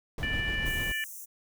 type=noise with tremolo; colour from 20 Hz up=brown; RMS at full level=-33 dBFS; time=0.18-0.92 s; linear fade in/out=2 ms; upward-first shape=square; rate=6.8 Hz; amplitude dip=25%
type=harmonic tone; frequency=587.3 Hz; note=D5; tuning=in tune; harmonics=3 / 4 / 5; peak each=-31 / -37 / -37 dBFS; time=0.23-1.04 s; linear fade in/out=0 ms
type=high-pass noise; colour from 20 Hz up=white; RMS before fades=-43 dBFS; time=0.65-1.26 s; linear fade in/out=20 ms; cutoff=5800 Hz; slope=96 dB/octave
effects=none